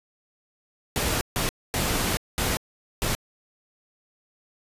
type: noise bursts at uneven times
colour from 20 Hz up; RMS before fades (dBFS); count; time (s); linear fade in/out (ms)
pink; -25; 5; 0.96-1.21 / 1.36-1.49 / 1.74-2.17 / 2.38-2.57 / 3.02-3.15; 0
effects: resampled to 32000 Hz